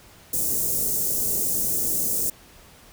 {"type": "band-stop noise", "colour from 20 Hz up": "white", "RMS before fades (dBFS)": -24, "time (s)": [0.33, 2.3], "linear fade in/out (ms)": 5, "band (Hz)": [520, 6800], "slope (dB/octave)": 24, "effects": ["pink hiss -50 dBFS RMS until 2.92 s"]}